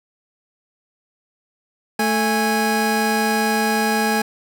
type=tone pair together; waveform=25% pulse; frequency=220 / 828.4 Hz; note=A3 / G#5; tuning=0 / -5 cents; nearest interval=octave + major seventh; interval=2295 cents; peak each=-16 dBFS; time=1.99-4.22 s; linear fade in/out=5 ms; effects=none